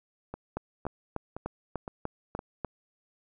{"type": "two click trains", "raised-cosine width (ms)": 1, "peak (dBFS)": [-18, -23], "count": [8, 5], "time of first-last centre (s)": [[0.57, 2.647], [0.34, 2.391]], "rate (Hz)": [3.37, 1.95], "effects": []}